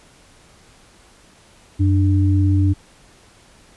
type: tone pair together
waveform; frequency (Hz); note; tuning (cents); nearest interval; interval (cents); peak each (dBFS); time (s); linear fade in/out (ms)
sine; 93.2 / 296.3; F#2 / D4; +13 / +15; octave + minor sixth; 2002; -13 / -20; 1.79-2.74; 20
effects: pink hiss -50 dBFS RMS until 3.76 s + resampled to 24000 Hz